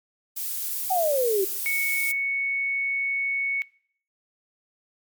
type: noise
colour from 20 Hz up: violet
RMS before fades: -29 dBFS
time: 0.36-2.12 s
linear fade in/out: 10 ms
type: exponential sweep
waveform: sine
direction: down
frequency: 776 to 370 Hz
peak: -20 dBFS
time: 0.9-1.45 s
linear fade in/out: 10 ms
type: tone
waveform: sine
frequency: 2217 Hz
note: C#7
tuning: in tune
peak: -23 dBFS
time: 1.66-3.62 s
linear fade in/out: 0 ms
effects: noise-tail reverb RT60 0.6 s tail -23 dB re dry + MP3 96 kbps